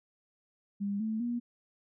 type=tone with pitch steps; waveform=sine; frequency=201.2 / 219.4 / 239.3 Hz; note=G3 / A3 / A#3; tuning=+45 / -5 / +46 cents; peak=-30 dBFS; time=0.8-1.4 s; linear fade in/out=20 ms; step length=200 ms; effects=none